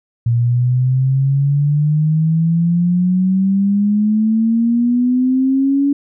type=exponential sweep; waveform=sine; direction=up; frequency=116.54 to 284.3 Hz; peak=-11 dBFS; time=0.26-5.93 s; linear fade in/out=5 ms; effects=none